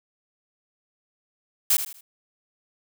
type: noise with echo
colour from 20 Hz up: blue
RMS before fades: -19 dBFS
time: 1.7-1.77 s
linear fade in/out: 5 ms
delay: 80 ms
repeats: 3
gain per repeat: -10 dB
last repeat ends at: 2.01 s
effects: none